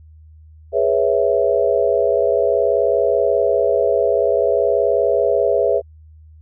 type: chord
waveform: sine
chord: C# minor seventh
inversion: second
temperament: equal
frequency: 415.3 / 493.9 / 554.4 / 659.3 Hz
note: G#4 / B4 / C#5 / E5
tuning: 0 / 0 / 0 / 0 cents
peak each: -19 dBFS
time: 0.72-5.82 s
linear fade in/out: 50 ms
effects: added 78 Hz sine -41 dBFS peak until 6.41 s